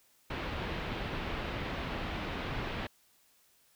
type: low-pass noise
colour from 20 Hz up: pink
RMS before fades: -37 dBFS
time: 0.3-2.87 s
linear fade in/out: 5 ms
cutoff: 3500 Hz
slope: 24 dB/octave
effects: white hiss -67 dBFS RMS until 3.75 s